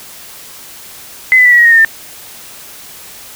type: tone with pitch steps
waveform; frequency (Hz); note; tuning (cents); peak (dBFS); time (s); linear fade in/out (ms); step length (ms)
sine; 2037 / 2001 / 1965.3 / 1930.5 / 1896.2 / 1862.6 / 1829.5 / 1797; C7 / B6 / B6 / B6 / A#6 / A#6 / A#6 / A6; -47 / +22 / -9 / -40 / +29 / -2 / -33 / +36; -3; 1.32-1.848; 0; 66
effects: white hiss -33 dBFS RMS until 3.35 s